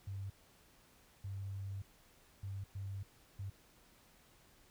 sine tone bursts at uneven times, 98 Hz, G2, in tune, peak -40 dBFS, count 5, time 0.07-0.3 / 1.24-1.82 / 2.43-2.64 / 2.75-3.03 / 3.39-3.5 s, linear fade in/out 5 ms, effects pink hiss -66 dBFS RMS until 4.7 s

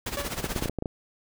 pink noise with tremolo, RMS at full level -30 dBFS, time 0.06-0.69 s, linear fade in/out 5 ms, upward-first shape sine, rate 16 Hz, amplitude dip 75%
sawtooth tone with exponential decay, 571 Hz, D5, 49 cents flat, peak -24 dBFS, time 0.17-0.45 s, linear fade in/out 2 ms, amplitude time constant 60 ms
clicks, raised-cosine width 2 ms, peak -16 dBFS, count 8, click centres 0.443 / 0.562 / 0.624 / 0.658 / 0.696 / 0.787 / 0.824 / 0.858 s
effects none

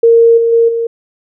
sine tone with level steps, 462 Hz, A#4, 16 cents flat, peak -3 / -8 / -5 / -12 dBFS, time 0.03-0.87 s, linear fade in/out 5 ms, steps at 0.37 / 0.52 / 0.68 s, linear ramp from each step 10 ms, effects none

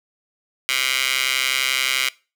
15% pulse tone with high-pass filter, 131.3 Hz, C3, 6 cents sharp, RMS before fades -21 dBFS, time 0.69-2.09 s, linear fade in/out 0 ms, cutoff 2400 Hz, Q 2.1, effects noise-tail reverb RT60 0.3 s tail -21 dB re dry

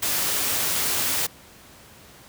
white noise, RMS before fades -24 dBFS, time 0.02-1.27 s, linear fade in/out 10 ms, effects pink hiss -48 dBFS RMS until 2.28 s + high-pass 60 Hz 12 dB/octave

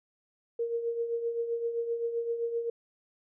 sine tone with tremolo, 466.2 Hz, A#4, in tune, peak -26 dBFS, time 0.59-2.7 s, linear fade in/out 5 ms, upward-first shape triangle, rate 7.7 Hz, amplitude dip 65%, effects none

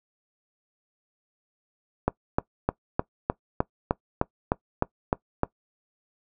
click train, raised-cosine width 1 ms, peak -7 dBFS, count 12, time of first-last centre 2.08-5.434 s, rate 3.28 Hz, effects noise-tail reverb RT60 0.1 s tail -21 dB re dry

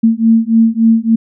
sine beating tone pair, 224.4 / 227.9 Hz, A3 / A#3, +34 / -39 cents, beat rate 3.5 Hz, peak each -10 dBFS, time 0.03-1.16 s, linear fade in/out 10 ms, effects none

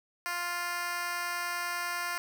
10% pulse tone with high-pass filter, 350 Hz, F4, 4 cents sharp, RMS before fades -34 dBFS, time 0.26-2.18 s, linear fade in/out 0 ms, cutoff 1000 Hz, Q 0.91, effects none

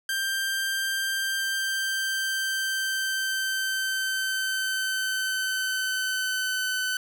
sawtooth tone with pitch glide, 1579 to 1513.8 Hz, G6 to F#6, +12 to +39 cents, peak -22 dBFS, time 0.09-6.97 s, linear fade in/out 2 ms, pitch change -73 cents, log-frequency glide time 1.12-6.81 s, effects none

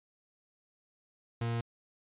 40% pulse tone, 116.54 Hz, A#2, in tune, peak -30 dBFS, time 1.41-1.61 s, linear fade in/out 5 ms, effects resampled to 8000 Hz

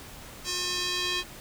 square tone with band-pass filter sweep, 359.2 Hz, F4, 49 cents sharp, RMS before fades -30 dBFS, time 0.44-1.24 s, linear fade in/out 50 ms, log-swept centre 5700 to 3400 Hz, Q 1.7, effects pink hiss -45 dBFS RMS until 1.4 s

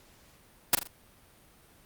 white noise with echo, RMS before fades -20 dBFS, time 0.73-0.75 s, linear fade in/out 2 ms, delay 41 ms, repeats 3, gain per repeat -8 dB, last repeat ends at 0.873 s, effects pink hiss -59 dBFS RMS until 1.85 s + Opus 48 kbps

